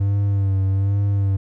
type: tone with vibrato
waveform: triangle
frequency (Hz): 98.4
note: G2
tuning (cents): +7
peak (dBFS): -14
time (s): 0-1.37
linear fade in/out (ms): 10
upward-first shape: sine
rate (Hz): 1.2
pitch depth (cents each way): 41
effects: none